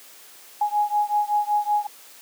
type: beating tone pair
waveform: sine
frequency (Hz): 830.6 / 835.9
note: G#5 / G#5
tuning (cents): 0 / +11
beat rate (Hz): 5.3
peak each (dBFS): -22 / -23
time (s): 0.61-1.87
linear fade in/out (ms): 5
effects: white hiss -47 dBFS RMS until 2.21 s + high-pass 300 Hz 12 dB/octave